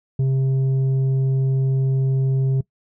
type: tone with tanh clipping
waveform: sine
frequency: 133.4 Hz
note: C3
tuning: 34 cents sharp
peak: -17 dBFS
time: 0.19-2.61 s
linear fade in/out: 5 ms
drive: 5 dB
effects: noise-tail reverb RT60 0.1 s tail -21 dB re dry